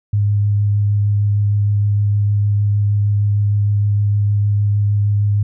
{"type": "tone with vibrato", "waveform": "sine", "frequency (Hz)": 102.8, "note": "G#2", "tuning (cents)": -17, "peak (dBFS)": -12, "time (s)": [0.13, 5.43], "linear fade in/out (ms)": 5, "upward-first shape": "sine", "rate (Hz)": 6.5, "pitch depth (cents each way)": 10, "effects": []}